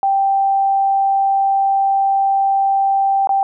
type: tone with dropouts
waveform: sine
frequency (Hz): 784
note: G5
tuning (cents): 0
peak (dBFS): -12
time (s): 0.03-3.43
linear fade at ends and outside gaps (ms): 1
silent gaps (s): 3.272-3.292
effects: none